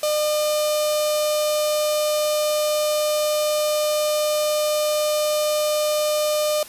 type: tone with notch filter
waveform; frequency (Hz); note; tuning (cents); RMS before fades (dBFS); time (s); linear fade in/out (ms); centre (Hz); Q
sawtooth; 604; D5; +48; -21; 0.03-6.63; 2; 1700; 0.73
effects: white hiss -41 dBFS RMS until 6.68 s + resampled to 32000 Hz